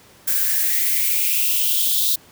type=noise with high-pass filter sweep; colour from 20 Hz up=violet; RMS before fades=-19 dBFS; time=0.27-2.16 s; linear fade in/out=10 ms; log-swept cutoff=1500 to 3800 Hz; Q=6; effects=pink hiss -49 dBFS RMS until 2.31 s + high-pass 80 Hz 12 dB/octave